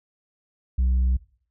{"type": "tone", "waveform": "sine", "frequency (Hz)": 62.9, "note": "B1", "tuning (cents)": 32, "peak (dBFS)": -15, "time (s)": [0.78, 1.17], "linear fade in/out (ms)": 10, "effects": ["noise-tail reverb RT60 0.5 s tail -22 dB re dry", "tanh soft clip ceiling -17 dBFS"]}